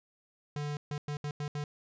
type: tone bursts at uneven times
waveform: square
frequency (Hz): 146.83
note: D3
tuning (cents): 0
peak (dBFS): -34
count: 6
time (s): 0.56-0.77 / 0.91-0.98 / 1.08-1.17 / 1.24-1.31 / 1.4-1.48 / 1.55-1.64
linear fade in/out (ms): 2
effects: resampled to 16000 Hz